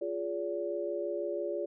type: chord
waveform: sine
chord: D diminished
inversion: first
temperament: equal with one note detuned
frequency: 349.2 / 415.3 / 573.3 Hz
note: F4 / Ab4 / D5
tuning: 0 / 0 / -42 cents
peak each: -36 / -37 / -35 dBFS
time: 0.01-1.66 s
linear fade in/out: 10 ms
effects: none